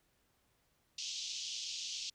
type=band-pass noise; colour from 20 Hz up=white; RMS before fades=-42 dBFS; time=0.98-2.1 s; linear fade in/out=5 ms; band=2800 to 6400 Hz; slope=48 dB/octave; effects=pink hiss -75 dBFS RMS until 2.14 s